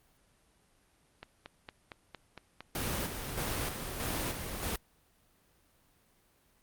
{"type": "click train", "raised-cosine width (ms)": 0.3, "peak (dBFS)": -27, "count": 11, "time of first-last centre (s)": [1.23, 3.524], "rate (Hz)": 4.36}
{"type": "noise with tremolo", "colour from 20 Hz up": "pink", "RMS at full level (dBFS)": -34, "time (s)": [2.75, 4.76], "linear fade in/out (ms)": 2, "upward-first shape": "square", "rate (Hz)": 1.6, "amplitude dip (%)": 45}
{"effects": ["pink hiss -68 dBFS RMS until 6.62 s", "Opus 32 kbps"]}